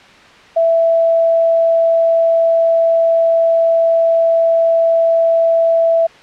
sine tone, 662 Hz, E5, 7 cents sharp, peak -9 dBFS, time 0.56-6.07 s, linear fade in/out 10 ms, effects white hiss -41 dBFS RMS until 6.22 s + low-pass 3000 Hz 12 dB/octave

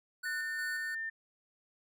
square tone with tremolo, 1480 Hz, F#6, in tune, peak -38 dBFS, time 0.23-0.95 s, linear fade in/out 10 ms, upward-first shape square, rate 2.8 Hz, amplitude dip 40%
sine tone, 1800 Hz, A6, 39 cents sharp, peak -35 dBFS, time 0.25-1.1 s, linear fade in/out 10 ms
effects none

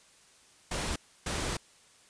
pink noise bursts at uneven times, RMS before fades -33 dBFS, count 2, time 0.71-0.96 / 1.26-1.57 s, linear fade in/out 5 ms, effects white hiss -60 dBFS RMS until 2.09 s + resampled to 22050 Hz

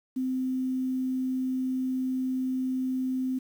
sine tone with quantisation, 258.5 Hz, C4, 21 cents flat, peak -26 dBFS, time 0.16-3.39 s, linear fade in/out 10 ms, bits 9, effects none

